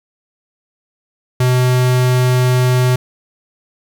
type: tone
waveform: square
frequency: 126.2 Hz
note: B2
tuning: 38 cents sharp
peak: -11 dBFS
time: 1.4-2.96 s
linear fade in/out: 5 ms
effects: 8-bit